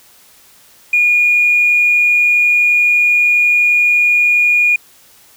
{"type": "tone", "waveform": "triangle", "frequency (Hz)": 2437, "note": "D#7", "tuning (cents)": -37, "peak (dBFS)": -5, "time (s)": [0.93, 4.76], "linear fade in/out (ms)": 5, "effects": ["tanh soft clip ceiling -6 dBFS", "white hiss -46 dBFS RMS until 5.36 s"]}